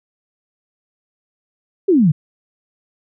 sine exponential sweep, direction down, 415.3 to 138.3 Hz, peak -9 dBFS, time 1.88-2.12 s, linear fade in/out 10 ms, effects none

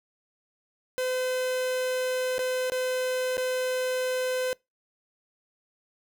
45% pulse tone with dropouts, 510 Hz, C5, 44 cents flat, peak -26 dBFS, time 0.98-4.53 s, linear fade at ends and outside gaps 0 ms, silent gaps 2.382-2.391 / 2.699-2.72 / 3.37-3.379 s, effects noise-tail reverb RT60 0.2 s tail -24 dB re dry

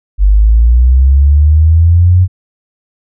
sine linear sweep, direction up, 47.69 to 92.9 Hz, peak -3 dBFS, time 0.18-2.28 s, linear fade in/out 50 ms, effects none

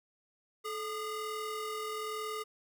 40% pulse ring-modulated tone, 825 Hz, G#5, 12 cents flat, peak -32 dBFS, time 0.64-2.44 s, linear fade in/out 20 ms, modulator 392 Hz, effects none

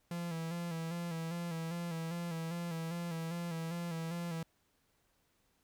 45% pulse tone with vibrato, 167.7 Hz, E3, 30 cents sharp, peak -37 dBFS, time 0.11-4.43 s, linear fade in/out 2 ms, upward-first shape square, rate 2.5 Hz, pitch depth 43 cents each way, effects pink hiss -75 dBFS RMS until 5.63 s

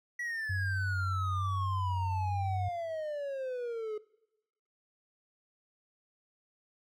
triangle exponential sweep, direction down, 1948 to 420.2 Hz, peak -32 dBFS, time 0.19-3.98 s, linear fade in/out 5 ms
sine tone with vibrato, 94.9 Hz, F#2, 44 cents sharp, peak -31 dBFS, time 0.49-2.69 s, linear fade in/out 10 ms, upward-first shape square, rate 1.1 Hz, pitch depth 21 cents each way
effects noise-tail reverb RT60 0.9 s tail -21 dB re dry

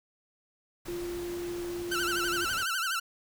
pink noise, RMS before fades -44 dBFS, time 0.85-2.64 s, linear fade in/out 10 ms
sine tone, 348.4 Hz, F4, 4 cents flat, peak -33 dBFS, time 0.88-2.45 s, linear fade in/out 5 ms
sawtooth tone with vibrato, 1433 Hz, F6, 44 cents sharp, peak -25 dBFS, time 1.91-3 s, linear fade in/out 10 ms, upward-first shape sine, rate 12 Hz, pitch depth 150 cents each way
effects none

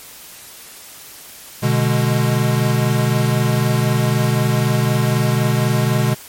square chord, G# diminished, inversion first, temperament equal with one note detuned, 123.47 / 147.43 / 207.7 Hz, B2 / D3 / G#3, 0 / +7 / 0 cents, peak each -17 / -20 / -22 dBFS, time 1.62-6.15 s, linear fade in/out 20 ms, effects white hiss -38 dBFS RMS until 6.28 s + MP3 64 kbps

